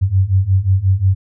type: beating tone pair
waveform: sine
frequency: 92.5 / 98.1 Hz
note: F#2 / G2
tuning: 0 / +2 cents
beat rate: 5.6 Hz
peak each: -15 / -13 dBFS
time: 0.01-1.15 s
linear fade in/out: 20 ms
effects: none